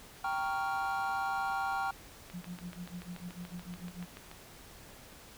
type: chord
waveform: triangle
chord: G half-diminished seventh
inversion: none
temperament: equal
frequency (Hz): 784 / 932.3 / 1108.7 / 1396.9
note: G5 / Bb5 / Db6 / F6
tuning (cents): 0 / 0 / 0 / 0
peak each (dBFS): -32 / -38 / -38 / -35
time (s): 0.24-1.91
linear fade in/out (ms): 5
type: click train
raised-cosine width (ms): 0.3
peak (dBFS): -31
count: 15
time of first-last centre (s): 2.3-4.314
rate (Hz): 6.95
type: tone with tremolo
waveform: sine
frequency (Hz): 176.9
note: F3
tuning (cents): +23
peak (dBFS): -38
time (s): 2.33-4.07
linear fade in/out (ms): 20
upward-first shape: sine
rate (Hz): 6.7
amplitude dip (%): 95
effects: pink hiss -53 dBFS RMS until 5.37 s